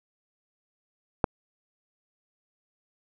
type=click; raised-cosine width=1 ms; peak=-6 dBFS; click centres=1.242 s; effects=none